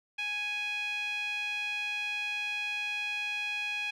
sawtooth tone with band-pass filter, 830.6 Hz, G#5, in tune, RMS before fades -34 dBFS, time 0.18-3.91 s, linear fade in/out 10 ms, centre 2700 Hz, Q 7.2, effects none

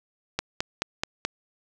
click train, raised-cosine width 0.2 ms, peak -8 dBFS, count 5, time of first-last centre 0.39-1.25 s, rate 4.65 Hz, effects none

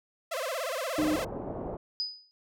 sawtooth tone with vibrato, 587.3 Hz, D5, in tune, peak -27 dBFS, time 0.31-1.25 s, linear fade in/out 10 ms, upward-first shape sine, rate 17 Hz, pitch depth 260 cents each way
white low-pass noise, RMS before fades -37 dBFS, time 0.98-1.77 s, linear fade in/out 5 ms, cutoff 710 Hz, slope 24 dB/octave
sine tone, 305.8 Hz, D#4, 30 cents flat, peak -25 dBFS, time 0.98-1.16 s, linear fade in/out 5 ms
sine tone with exponential decay, 4978 Hz, D#8, in tune, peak -26 dBFS, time 2-2.31 s, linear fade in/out 0 ms, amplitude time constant 67 ms
effects none

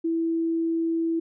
sine tone, 329.6 Hz, E4, in tune, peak -22 dBFS, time 0.04-1.2 s, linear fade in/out 10 ms, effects none

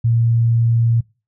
sine tone, 116.1 Hz, A#2, 7 cents flat, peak -12 dBFS, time 0.04-1.01 s, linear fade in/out 10 ms, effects noise-tail reverb RT60 0.3 s tail -23 dB re dry

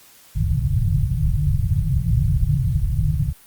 white low-pass noise, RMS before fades -19 dBFS, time 0.35-3.33 s, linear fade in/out 10 ms, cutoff 160 Hz, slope 96 dB/octave, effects white hiss -49 dBFS RMS until 3.46 s + Opus 48 kbps

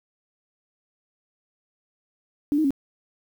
sine tone with pitch steps, 290.7 / 313 / 274.4 Hz, D4 / D#4 / C#4, -18 / +10 / -17 cents, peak -18 dBFS, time 2.52-2.706 s, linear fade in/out 0 ms, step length 62 ms, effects 8-bit

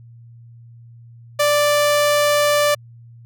sawtooth tone, 587.3 Hz, D5, in tune, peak -10 dBFS, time 1.39-2.75 s, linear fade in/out 10 ms, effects added 117 Hz sine -40 dBFS peak until 3.25 s

